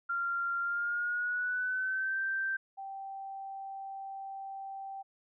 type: tone with pitch glide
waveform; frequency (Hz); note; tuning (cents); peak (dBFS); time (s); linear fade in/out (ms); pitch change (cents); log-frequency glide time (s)
sine; 1386 to 1564.7; F6 to G6; -14 to -4; -30; 0.09-2.57; 10; +210; 0.61-2.2
type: tone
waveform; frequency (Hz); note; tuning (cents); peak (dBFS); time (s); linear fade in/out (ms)
sine; 780; G5; -9; -39; 2.77-5.03; 20
effects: none